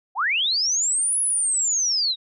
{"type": "linear two-way sweep", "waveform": "sine", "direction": "up then down", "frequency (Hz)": [691, 10548, 3714], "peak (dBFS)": -19, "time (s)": [0.15, 2.16], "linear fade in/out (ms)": 50, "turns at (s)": 1.2, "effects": []}